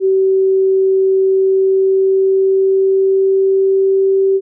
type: tone with pitch glide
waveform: sine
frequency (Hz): 382.7 to 387.1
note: G4 to G4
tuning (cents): -42 to -22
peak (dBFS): -9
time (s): 0-4.41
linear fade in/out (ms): 50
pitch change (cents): +20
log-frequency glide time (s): 1.19-4.27
effects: none